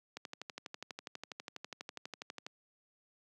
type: click train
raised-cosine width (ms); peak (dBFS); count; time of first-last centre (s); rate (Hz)
0.2; -25; 29; 0.17-2.465; 12.2
effects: high-pass 200 Hz 12 dB/octave